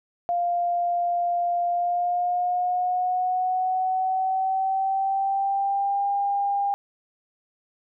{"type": "tone with pitch glide", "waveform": "sine", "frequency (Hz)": [698.5, 802.4], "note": ["F5", "G5"], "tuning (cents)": [0, 40], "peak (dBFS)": -21, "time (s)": [0.29, 6.74], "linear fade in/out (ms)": 0, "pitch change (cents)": 240, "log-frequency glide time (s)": [1.67, 6.09], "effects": []}